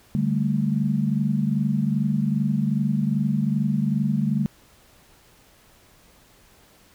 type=chord; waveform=sine; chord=D suspended fourth; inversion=none; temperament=equal with one note detuned; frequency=146.83 / 197.48 / 220 Hz; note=D3 / G3 / A3; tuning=0 / +13 / 0 cents; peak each=-24 dBFS; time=0.15-4.46 s; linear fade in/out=0 ms; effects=pink hiss -55 dBFS RMS until 6.94 s